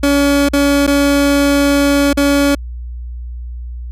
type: tone with dropouts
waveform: 30% pulse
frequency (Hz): 283.2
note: C#4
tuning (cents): +37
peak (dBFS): -7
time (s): 0.03-2.55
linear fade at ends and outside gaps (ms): 5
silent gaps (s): 0.488-0.533 / 0.867-0.875 / 2.131-2.172
effects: added 60 Hz sine -23 dBFS peak until 3.91 s + resampled to 32000 Hz